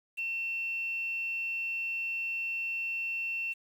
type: tone with quantisation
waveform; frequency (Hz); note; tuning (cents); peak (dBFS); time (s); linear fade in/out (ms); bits
sine; 2700; E7; +41; -31; 0.17-3.54; 20; 9
effects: none